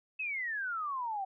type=exponential sweep; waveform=sine; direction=down; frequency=2626 to 752 Hz; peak=-33 dBFS; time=0.19-1.25 s; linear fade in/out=10 ms; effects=none